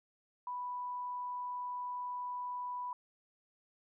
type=tone; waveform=sine; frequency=987.8 Hz; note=B5; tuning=in tune; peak=-37 dBFS; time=0.47-2.93 s; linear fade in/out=2 ms; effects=none